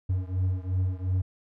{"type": "beating tone pair", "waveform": "triangle", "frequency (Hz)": [91.6, 94.4], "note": ["F#2", "F#2"], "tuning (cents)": [-17, 35], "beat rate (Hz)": 2.8, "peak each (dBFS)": [-25, -27], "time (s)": [0.09, 1.22], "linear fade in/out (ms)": 10, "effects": []}